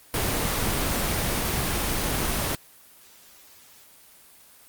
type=noise; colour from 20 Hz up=pink; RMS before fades=-25 dBFS; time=0.14-2.55 s; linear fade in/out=0 ms; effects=white hiss -52 dBFS RMS until 4.68 s + Opus 24 kbps